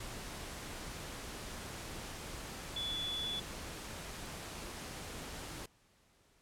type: tone in noise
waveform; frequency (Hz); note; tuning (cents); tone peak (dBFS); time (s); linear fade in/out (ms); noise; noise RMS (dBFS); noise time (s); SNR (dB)
sine; 3438; A7; -41; -36; 2.76-3.4; 5; pink; -45; 0-5.66; +6
effects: pink hiss -69 dBFS RMS until 6.41 s + low-pass 11000 Hz 12 dB/octave